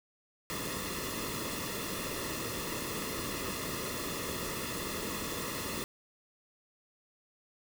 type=noise with comb filter; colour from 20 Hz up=pink; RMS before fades=-37 dBFS; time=0.5-5.84 s; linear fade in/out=0 ms; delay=1.3 ms; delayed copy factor=-0.75; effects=none